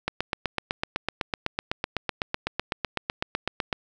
click train, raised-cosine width 0.3 ms, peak -9 dBFS, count 30, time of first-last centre 0.08-3.728 s, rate 7.95 Hz, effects none

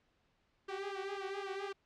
sawtooth tone with flanger, 392.8 Hz, G4, 4 cents sharp, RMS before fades -41 dBFS, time 0.68-1.73 s, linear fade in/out 10 ms, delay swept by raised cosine 0.63 to 4.63 ms, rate 3.9 Hz, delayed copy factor +0.8, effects pink hiss -75 dBFS RMS until 1.85 s + low-pass 4000 Hz 12 dB/octave

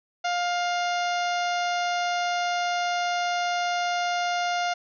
harmonic tone, 705 Hz, F5, 16 cents sharp, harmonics 1 / 2 / 3 / 4 / 5 / 6 / 7 / 8 / 9, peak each -25 / -31 / -35 / -37 / -39 / -41 / -42 / -43 / -44 dBFS, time 0.24-4.74 s, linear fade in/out 10 ms, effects none

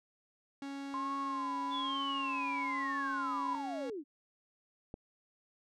45% pulse tone, 277.2 Hz, C#4, in tune, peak -40 dBFS, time 0.62-3.9 s, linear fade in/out 2 ms
sine tone with vibrato, 1044 Hz, C6, 4 cents flat, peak -35 dBFS, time 0.94-3.55 s, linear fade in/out 0 ms, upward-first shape sine, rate 1.1 Hz, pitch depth 89 cents each way
sine linear sweep, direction down, 3493 to 261.6 Hz, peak -38 dBFS, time 1.7-4.04 s, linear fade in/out 50 ms
click, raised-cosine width 2 ms, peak -30 dBFS, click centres 4.941 s
effects low-pass 6000 Hz 12 dB/octave

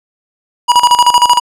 square tone with tremolo, 969 Hz, B5, 33 cents flat, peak -4 dBFS, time 0.68-1.4 s, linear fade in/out 20 ms, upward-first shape square, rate 13 Hz, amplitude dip 75%, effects low-pass 10000 Hz 12 dB/octave

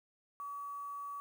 sine tone with quantisation, 1139 Hz, C#6, 47 cents sharp, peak -40 dBFS, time 0.4-1.2 s, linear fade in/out 0 ms, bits 10, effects none

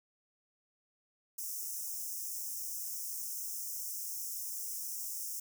white high-pass noise, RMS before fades -40 dBFS, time 1.38-5.4 s, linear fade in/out 5 ms, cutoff 5300 Hz, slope 96 dB/octave, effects none

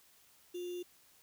sine tone with sample-and-hold, 355.5 Hz, F4, 31 cents sharp, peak -38 dBFS, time 0.54-0.83 s, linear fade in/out 10 ms, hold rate 3150 Hz, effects white hiss -65 dBFS RMS until 1.22 s

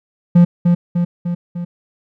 triangle tone with echo, 174 Hz, F3, 6 cents flat, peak -3 dBFS, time 0.35-0.45 s, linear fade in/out 10 ms, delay 300 ms, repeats 4, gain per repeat -4 dB, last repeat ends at 1.65 s, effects none

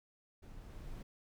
brown noise with level ramp, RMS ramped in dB -52 to -45 dBFS, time 0.42-1.03 s, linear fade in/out 10 ms, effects none

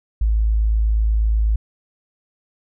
sine tone, 54.1 Hz, A1, 29 cents flat, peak -14 dBFS, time 0.21-1.56 s, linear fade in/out 5 ms, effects none

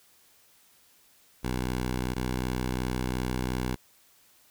10% pulse tone pair in turn, 62.5 / 62.81 Hz, B1 / B1, +21 / +30 cents, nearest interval unison, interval 9 cents, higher second, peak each -20 / -20 dBFS, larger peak neither, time 1.43-2.15 / 2.15-3.76 s, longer second, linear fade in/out 20 ms, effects white hiss -61 dBFS RMS until 4.5 s

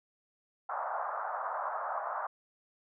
pink band-pass noise, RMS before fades -36 dBFS, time 0.69-2.27 s, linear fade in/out 5 ms, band 630 to 1400 Hz, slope 48 dB/octave, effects none

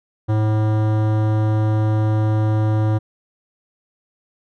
sine tone with hard clipping, 108 Hz, A2, 32 cents flat, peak -17 dBFS, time 0.28-2.99 s, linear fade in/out 20 ms, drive 17 dB, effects none

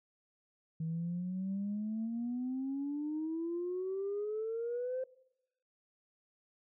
sine exponential sweep, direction up, 159 to 523 Hz, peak -33 dBFS, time 0.8-5.04 s, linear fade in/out 5 ms, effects noise-tail reverb RT60 0.9 s tail -22 dB re dry + tanh soft clip ceiling -30 dBFS

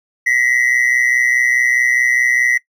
triangle ring-modulated tone, 1973 Hz, B6, 2 cents flat, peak -7 dBFS, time 0.26-2.58 s, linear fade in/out 10 ms, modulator 62.4 Hz, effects noise-tail reverb RT60 0.1 s tail -20 dB re dry

